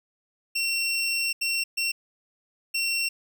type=tone bursts at uneven times; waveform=25% pulse; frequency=2723 Hz; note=F7; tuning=44 cents flat; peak=-20 dBFS; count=4; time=0.55-1.33 / 1.41-1.64 / 1.77-1.92 / 2.74-3.09 s; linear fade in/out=10 ms; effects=none